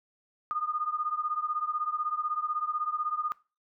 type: beating tone pair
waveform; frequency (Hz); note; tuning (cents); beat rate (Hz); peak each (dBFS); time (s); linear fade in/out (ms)
sine; 1219 / 1235; D#6 / D#6; -36 / -13; 16; -31 / -33; 0.51-3.32; 0
effects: noise-tail reverb RT60 0.3 s tail -20 dB re dry